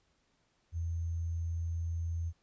sine tone with sample-and-hold, 83.6 Hz, E2, 25 cents sharp, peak -32 dBFS, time 0.72-2.33 s, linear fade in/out 50 ms, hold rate 6300 Hz, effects pink hiss -74 dBFS RMS until 2.42 s + resampled to 16000 Hz

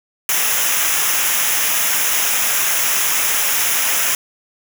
white noise with comb filter, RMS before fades -17 dBFS, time 0.29-4.15 s, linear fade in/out 2 ms, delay 0.23 ms, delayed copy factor -0.7, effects none

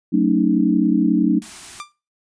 sine chord, D# half-diminished seventh, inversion first, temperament just, 186.68 / 224 / 280 / 311.1 Hz, F#3 / A3 / C#4 / D#4, +16 / +31 / +18 / 0 cents, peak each -19 dBFS, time 0.12-1.4 s, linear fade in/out 20 ms
white band-stop noise, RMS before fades -37 dBFS, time 1.42-1.8 s, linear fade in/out 0 ms, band 410 to 630 Hz, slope 96 dB/octave
sawtooth tone with exponential decay, 1186 Hz, D6, 17 cents sharp, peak -22 dBFS, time 1.8-1.92 s, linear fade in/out 0 ms, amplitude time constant 26 ms
effects noise-tail reverb RT60 0.3 s tail -20 dB re dry + resampled to 22050 Hz

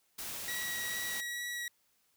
white noise, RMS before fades -41 dBFS, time 0.18-1.21 s, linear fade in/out 10 ms
sawtooth tone with vibrato, 1925 Hz, B6, 45 cents flat, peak -33 dBFS, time 0.48-1.68 s, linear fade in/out 2 ms, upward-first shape sine, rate 2.3 Hz, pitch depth 8 cents each way
effects white hiss -73 dBFS RMS until 2.16 s

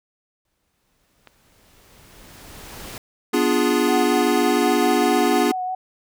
pink noise with exponential growth, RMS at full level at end -34 dBFS, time 0.45-2.98 s, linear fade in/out 2 ms, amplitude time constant 550 ms
clicks, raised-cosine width 0.3 ms, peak -26 dBFS, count 3, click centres 1.273 / 2.803 / 4.016 s
square chord, B diminished seventh, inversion none, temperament equal, 246.9 / 293.7 / 349.2 / 415.3 Hz, B3 / D4 / F4 / Ab4, 0 / 0 / 0 / 0 cents, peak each -23 dBFS, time 3.33-5.52 s, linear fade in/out 10 ms
sine tone with vibrato, 740 Hz, F#5, in tune, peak -23 dBFS, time 3.88-5.75 s, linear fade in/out 5 ms, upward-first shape sine, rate 5 Hz, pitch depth 17 cents each way
effects none

